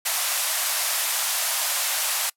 white band-pass noise, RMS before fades -25 dBFS, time 0.05-2.3 s, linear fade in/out 10 ms, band 580 to 14000 Hz, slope 48 dB/octave, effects noise-tail reverb RT60 0.1 s tail -24 dB re dry

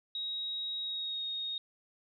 sine tone with pitch glide, 3800 to 3728 Hz, A#7 to A#7, +33 to -1 cents, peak -34 dBFS, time 0.15-1.58 s, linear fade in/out 2 ms, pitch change -34 cents, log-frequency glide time 0.81-1.24 s, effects none

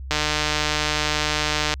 click train, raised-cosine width 0.2 ms, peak -4 dBFS, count 247, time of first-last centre 0.11-1.739 s, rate 151 Hz, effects added 66 Hz sine -31 dBFS peak until 1.8 s

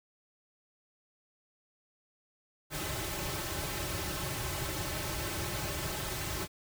pink noise with comb filter, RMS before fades -36 dBFS, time 2.7-6.48 s, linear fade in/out 50 ms, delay 4.2 ms, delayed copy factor -0.9, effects none

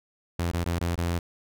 sawtooth tone with dropouts, 85.8 Hz, F2, 30 cents flat, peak -21 dBFS, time 0.39-1.19 s, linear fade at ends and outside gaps 5 ms, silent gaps 0.515-0.534 / 0.642-0.66 / 0.791-0.811 / 0.956-0.977 s, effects none

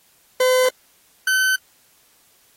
40% pulse tone pair in turn, 510 / 1525.5 Hz, C5 / G6, -44 / -48 cents, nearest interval octave + perfect fifth, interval 1896 cents, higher second, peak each -13 / -15 dBFS, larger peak first, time 0.4-0.69 / 1.27-1.56 s, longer neither, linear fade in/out 5 ms, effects white hiss -57 dBFS RMS until 2.56 s + AAC 48 kbps

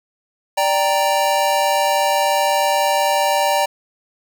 square chord, G minor, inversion second, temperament equal, 587.3 / 784 / 932.3 Hz, D5 / G5 / Bb5, 0 / 0 / 0 cents, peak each -20 dBFS, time 0.57-3.66 s, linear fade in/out 10 ms, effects 8-bit

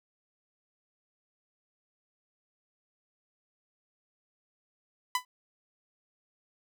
sawtooth tone with exponential decay, 999 Hz, B5, 20 cents sharp, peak -19 dBFS, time 5.15-5.25 s, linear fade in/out 2 ms, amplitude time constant 20 ms, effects none

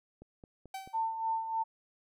click train, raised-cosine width 2 ms, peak -37 dBFS, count 4, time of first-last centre 0.22-0.875 s, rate 4.58 Hz
45% pulse tone with exponential decay, 770 Hz, G5, 31 cents flat, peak -36 dBFS, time 0.74-1.09 s, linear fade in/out 5 ms, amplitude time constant 75 ms
sine tone with tremolo, 897 Hz, A5, 33 cents sharp, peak -28 dBFS, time 0.93-1.64 s, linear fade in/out 20 ms, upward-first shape sine, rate 3.3 Hz, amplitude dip 60%
effects none

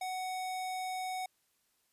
square tone, 744 Hz, F#5, 9 cents sharp, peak -36 dBFS, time 0.01-1.26 s, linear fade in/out 5 ms, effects white hiss -75 dBFS RMS until 1.92 s + resampled to 32000 Hz

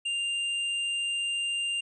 sine tone with hard clipping, 2794 Hz, F7, in tune, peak -29 dBFS, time 0.05-1.81 s, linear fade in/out 10 ms, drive 7 dB, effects resampled to 24000 Hz

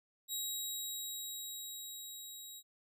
15% pulse tone with level ramp, 3825 Hz, A#7, 44 cents sharp, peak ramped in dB -29 to -41 dBFS, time 0.28-2.63 s, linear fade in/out 50 ms, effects none

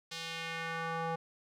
square tone with band-pass filter sweep, 164.81 Hz, E3, in tune, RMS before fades -38 dBFS, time 0.11-1.16 s, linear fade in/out 10 ms, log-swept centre 4300 to 800 Hz, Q 1.4, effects none

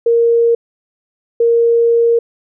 sine tone pair in turn, 466.2 / 466.2 Hz, A#4 / A#4, 0 / 0 cents, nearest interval unison, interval 0 cents, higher neither, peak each -8 dBFS, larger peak neither, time 0.06-0.55 / 1.4-2.19 s, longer second, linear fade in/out 5 ms, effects none

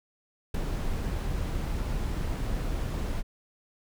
brown noise with ADSR envelope, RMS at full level -25 dBFS, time 0.54-3.23 s, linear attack 6 ms, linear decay 9 ms, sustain -5 dB, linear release 36 ms, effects none

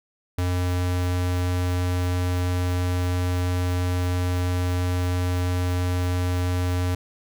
square tone, 89.7 Hz, F2, 47 cents sharp, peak -22 dBFS, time 0.38-6.95 s, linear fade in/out 5 ms, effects none

